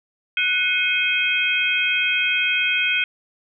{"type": "tone cluster", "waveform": "sine", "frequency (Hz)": [1481, 2169, 2518, 3219], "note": ["F#6", "C#7", "D#7", "G7"], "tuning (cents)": [1, -38, 20, 45], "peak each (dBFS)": [-25, -25, -20, -25], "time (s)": [0.37, 3.04], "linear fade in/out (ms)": 2, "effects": []}